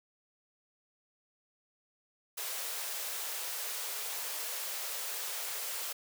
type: high-pass noise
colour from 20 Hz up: white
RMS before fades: -38 dBFS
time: 2.37-5.93 s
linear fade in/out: 10 ms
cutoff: 400 Hz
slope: 96 dB/octave
effects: none